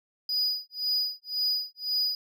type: tone with tremolo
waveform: triangle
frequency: 4939 Hz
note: D#8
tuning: 14 cents flat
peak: -22 dBFS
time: 0.29-2.15 s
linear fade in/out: 2 ms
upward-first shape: sine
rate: 1.9 Hz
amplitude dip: 100%
effects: none